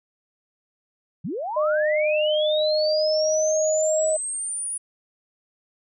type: linear sweep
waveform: sine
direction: up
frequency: 126.6 to 9800 Hz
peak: -26 dBFS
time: 1.24-4.78 s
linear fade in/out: 10 ms
type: tone with pitch glide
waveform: sine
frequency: 610 to 623.5 Hz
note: D#5 to D#5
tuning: -34 to +3 cents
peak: -19 dBFS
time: 1.56-4.17 s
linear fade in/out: 10 ms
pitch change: +37 cents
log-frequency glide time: 2.25-3.76 s
effects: none